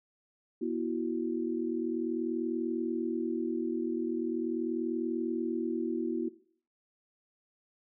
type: chord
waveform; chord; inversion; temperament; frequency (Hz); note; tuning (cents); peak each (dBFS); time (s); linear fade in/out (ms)
sine; B suspended fourth; none; equal with one note detuned; 241.2 / 329.6 / 370; B3 / E4 / F#4; -41 / 0 / 0; -35 / -33 / -34; 0.61-6.29; 10
effects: noise-tail reverb RT60 0.5 s tail -17 dB re dry

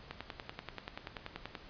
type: click train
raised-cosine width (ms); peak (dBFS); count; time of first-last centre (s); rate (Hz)
0.3; -24; 16; 0.11-1.552; 10.4
effects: pink hiss -54 dBFS RMS until 1.69 s + resampled to 11025 Hz

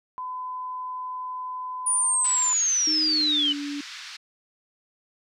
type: tone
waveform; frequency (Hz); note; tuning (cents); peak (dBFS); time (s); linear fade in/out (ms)
sine; 1011; B5; +40; -30; 0.18-2.53; 0
type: linear sweep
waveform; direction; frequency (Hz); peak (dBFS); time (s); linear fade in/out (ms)
sine; down; 9680 to 2916; -20; 1.86-3.53; 10
type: band-pass noise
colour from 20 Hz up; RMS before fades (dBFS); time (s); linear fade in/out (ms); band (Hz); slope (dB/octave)
white; -40; 2.24-4.17; 10; 1300 to 5200; 24
type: tone with pitch glide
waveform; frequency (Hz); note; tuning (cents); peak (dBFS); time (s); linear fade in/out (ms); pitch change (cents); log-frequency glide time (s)
sine; 310.5 to 288; D#4 to D4; -3 to -34; -29; 2.87-3.81; 5; -131; 3.07-3.55
effects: none

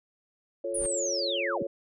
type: chord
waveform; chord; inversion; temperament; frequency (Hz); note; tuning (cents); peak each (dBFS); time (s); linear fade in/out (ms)
sine; F augmented; none; equal; 349.2 / 440 / 554.4; F4 / A4 / C#5; 0 / 0 / 0; -36 / -37 / -31; 0.64-1.67; 5
type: noise with exponential growth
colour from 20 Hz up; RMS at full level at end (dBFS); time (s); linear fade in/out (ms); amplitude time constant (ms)
brown; -31; 0.7-0.86; 0; 34
type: linear sweep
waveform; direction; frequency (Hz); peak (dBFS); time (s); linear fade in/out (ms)
sine; down; 9956 to 73.42; -29; 0.74-1.63; 10
effects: none

